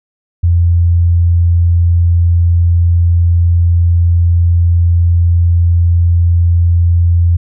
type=tone; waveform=sine; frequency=85.8 Hz; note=F2; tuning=30 cents flat; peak=-6 dBFS; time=0.43-7.37 s; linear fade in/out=10 ms; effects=none